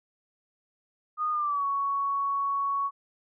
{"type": "tone with pitch glide", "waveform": "sine", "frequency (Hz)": [1230, 1115], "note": ["D#6", "C#6"], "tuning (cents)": [-20, 10], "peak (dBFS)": -25, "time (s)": [1.17, 2.91], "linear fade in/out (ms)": 50, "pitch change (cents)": -170, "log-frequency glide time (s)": [1.31, 1.65], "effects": []}